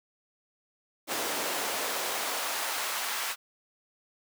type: noise with high-pass filter sweep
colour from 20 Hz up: pink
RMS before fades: -32 dBFS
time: 1.07-3.36 s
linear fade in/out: 50 ms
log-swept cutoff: 380 to 1100 Hz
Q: 1
effects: none